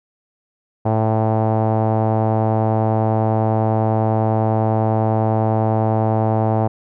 sawtooth tone with low-pass filter, 110 Hz, A2, in tune, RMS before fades -17 dBFS, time 0.85-6.68 s, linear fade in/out 10 ms, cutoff 770 Hz, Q 3.5, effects none

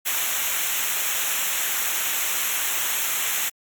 white noise with comb filter, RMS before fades -24 dBFS, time 0.05-3.5 s, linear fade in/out 20 ms, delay 0.21 ms, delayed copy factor -0.8, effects Opus 48 kbps

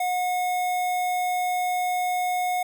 square tone with notch filter, 725 Hz, F#5, 35 cents flat, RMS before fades -25 dBFS, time 0-2.63 s, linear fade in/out 5 ms, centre 4600 Hz, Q 1.3, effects none

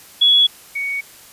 sine tone pair in turn, 3373 / 2235 Hz, G#7 / C#7, +26 / +14 cents, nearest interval perfect fifth, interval 712 cents, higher first, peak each -9 / -20 dBFS, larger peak first, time 0.21-0.47 / 0.75-1.01 s, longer neither, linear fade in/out 10 ms, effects white hiss -43 dBFS RMS until 1.32 s + resampled to 32000 Hz

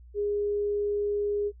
sine tone, 411 Hz, G#4, 18 cents flat, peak -25 dBFS, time 0.14-1.52 s, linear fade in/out 50 ms, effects noise-tail reverb RT60 0.1 s tail -26 dB re dry + added 60 Hz sine -47 dBFS peak until 1.6 s

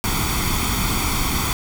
pink noise with comb filter, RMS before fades -21 dBFS, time 0.04-1.53 s, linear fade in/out 0 ms, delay 0.88 ms, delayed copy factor +0.7, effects none

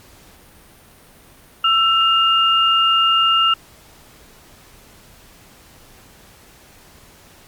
sine tone pair together, 1331.8 / 2822 Hz, E6 / F7, +17 / +17 cents, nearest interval octave + minor second, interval 1300 cents, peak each -15 / -15 dBFS, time 1.64-3.54 s, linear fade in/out 5 ms, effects pink hiss -47 dBFS RMS until 7.47 s + Opus 48 kbps

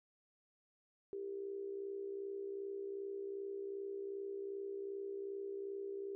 sine tone with amplitude modulation, 395.6 Hz, G4, 16 cents sharp, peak -38 dBFS, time 1.13-6.15 s, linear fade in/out 0 ms, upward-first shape sine, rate 62.6 Hz, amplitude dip 60%, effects none

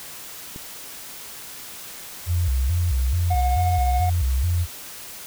click, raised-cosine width 3 ms, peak -23 dBFS, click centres 0.561 s
sine tone with vibrato, 74.9 Hz, D2, 35 cents sharp, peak -18 dBFS, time 2.26-4.67 s, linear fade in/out 50 ms, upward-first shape square, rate 2.3 Hz, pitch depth 260 cents each way
triangle tone with tremolo, 724 Hz, F#5, 38 cents flat, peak -19 dBFS, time 3.3-4.1 s, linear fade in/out 10 ms, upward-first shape sine, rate 14 Hz, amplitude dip 30%
effects white hiss -38 dBFS RMS until 5.26 s

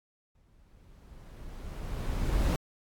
brown noise with exponential growth, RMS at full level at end -24 dBFS, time 0.35-2.56 s, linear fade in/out 1 ms, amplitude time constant 480 ms, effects AAC 64 kbps

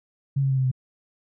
sine tone with pitch steps, 138 / 135.63 / 133.3 / 131.01 / 128.76 Hz, C#3 / C#3 / C3 / C3 / C3, -7 / -37 / +33 / +3 / -27 cents, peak -19 dBFS, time 0.36-0.715 s, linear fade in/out 10 ms, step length 71 ms, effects none

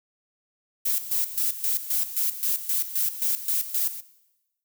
violet noise with tremolo, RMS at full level -24 dBFS, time 0.85-4.01 s, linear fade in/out 10 ms, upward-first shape square, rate 3.8 Hz, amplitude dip 75%, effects noise-tail reverb RT60 1.0 s tail -19 dB re dry

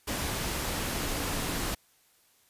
sine tone in noise, 285.6 Hz, D4, 48 cents flat, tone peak -41 dBFS, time 0.98-1.61 s, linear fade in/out 10 ms, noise pink, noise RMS -32 dBFS, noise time 0.07-1.75 s, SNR -12 dB, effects white hiss -65 dBFS RMS until 2.49 s + resampled to 32000 Hz

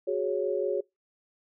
sine chord, F# suspended second, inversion none, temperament equal, 370 / 415.3 / 554.4 Hz, F#4 / G#4 / C#5, 0 / 0 / 0 cents, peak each -30 dBFS, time 0.07-0.81 s, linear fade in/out 10 ms, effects noise-tail reverb RT60 0.2 s tail -25 dB re dry

